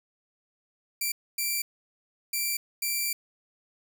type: tone bursts at uneven times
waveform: 5% pulse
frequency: 2349 Hz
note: D7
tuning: in tune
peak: -17 dBFS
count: 4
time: 1.01-1.12 / 1.38-1.62 / 2.33-2.57 / 2.82-3.13 s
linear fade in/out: 5 ms
effects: none